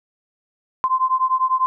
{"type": "beating tone pair", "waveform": "sine", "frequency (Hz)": [1033, 1043], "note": ["C6", "C6"], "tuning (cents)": [-22, -6], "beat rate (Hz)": 10, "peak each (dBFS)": -19, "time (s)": [0.84, 1.66], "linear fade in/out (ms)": 0, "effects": []}